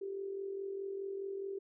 sine tone with amplitude modulation, 392 Hz, G4, in tune, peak -35 dBFS, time 0.01-1.59 s, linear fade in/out 10 ms, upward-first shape sine, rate 44.8 Hz, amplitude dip 55%, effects none

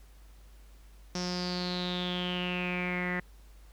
sawtooth tone with low-pass filter sweep, 179.3 Hz, F3, 46 cents sharp, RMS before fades -33 dBFS, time 1.15-3.2 s, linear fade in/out 2 ms, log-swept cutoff 5600 to 1900 Hz, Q 9.5, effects added 50 Hz sine -51 dBFS peak until 3.72 s + pink hiss -63 dBFS RMS until 3.72 s

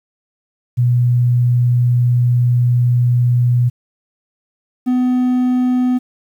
sine / triangle tone pair in turn, 122.2 / 251 Hz, B2 / B3, -18 / +28 cents, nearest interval octave, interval 1246 cents, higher second, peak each -10 dBFS, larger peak neither, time 0.77-3.7 / 4.86-5.99 s, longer first, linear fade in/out 20 ms, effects 8-bit

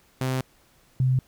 sawtooth / sine tone pair in turn, 130 / 129.18 Hz, C3 / C3, -11 / -22 cents, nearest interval unison, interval 11 cents, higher first, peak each -20 / -18 dBFS, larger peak second, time 0.21-0.41 / 1-1.19 s, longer first, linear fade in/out 2 ms, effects pink hiss -60 dBFS RMS until 1.27 s

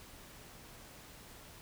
silence, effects pink hiss -54 dBFS RMS until 1.61 s

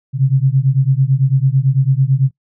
sine beating tone pair, 130 / 139 Hz, C3 / C#3, -11 / +5 cents, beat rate 9 Hz, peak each -13 dBFS, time 0.13-2.31 s, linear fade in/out 50 ms, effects noise-tail reverb RT60 0.1 s tail -19 dB re dry

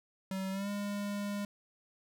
square tone with pitch glide, 190.9 to 203.4 Hz, G3 to G#3, -46 to -36 cents, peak -35 dBFS, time 0.31-1.45 s, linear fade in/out 2 ms, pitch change +110 cents, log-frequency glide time 0.51-0.69 s, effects none

